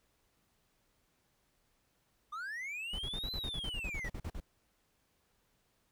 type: linear two-way sweep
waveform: triangle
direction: up then down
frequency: 1173 to 4092 to 1864 Hz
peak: -37 dBFS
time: 2.32-4.09 s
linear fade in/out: 10 ms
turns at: 3.33 s
type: noise bursts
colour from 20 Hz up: brown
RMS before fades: -40 dBFS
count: 15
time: 2.93-4.402 s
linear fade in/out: 5 ms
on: 58 ms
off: 43 ms
effects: pink hiss -75 dBFS RMS until 5.91 s